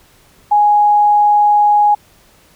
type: tone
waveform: sine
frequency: 830.6 Hz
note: G#5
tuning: in tune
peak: -7 dBFS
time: 0.51-1.95 s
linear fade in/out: 10 ms
effects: pink hiss -49 dBFS RMS until 2.55 s